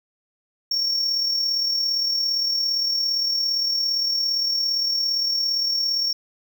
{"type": "tone with amplitude modulation", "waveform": "triangle", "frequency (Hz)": 5500, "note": "F8", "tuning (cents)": -27, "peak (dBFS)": -17, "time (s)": [0.71, 6.13], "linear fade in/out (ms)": 5, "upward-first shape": "sine", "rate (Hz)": 37.5, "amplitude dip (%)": 40, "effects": []}